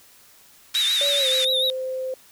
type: band-pass noise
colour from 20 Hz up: pink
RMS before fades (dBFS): -30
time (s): 0.74-1.45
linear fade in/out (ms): 5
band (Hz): 1700 to 10000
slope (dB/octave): 24
type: tone with vibrato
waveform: triangle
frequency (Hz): 3729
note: A#7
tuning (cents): 0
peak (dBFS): -18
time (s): 0.75-1.7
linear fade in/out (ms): 0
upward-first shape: triangle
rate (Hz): 6.9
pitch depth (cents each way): 100
type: tone with pitch glide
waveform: sine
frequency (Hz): 569 to 518.8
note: C#5 to C5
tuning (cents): +45 to -15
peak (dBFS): -25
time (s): 1.01-2.14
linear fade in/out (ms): 2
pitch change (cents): -160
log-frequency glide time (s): 1.18-1.27
effects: white hiss -52 dBFS RMS until 2.31 s